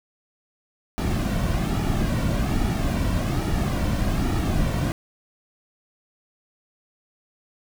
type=noise with flanger; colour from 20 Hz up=brown; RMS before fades=-23 dBFS; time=0.98-4.92 s; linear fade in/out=0 ms; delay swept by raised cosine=1.9 to 2.42 ms; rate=1.2 Hz; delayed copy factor=-0.55; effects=none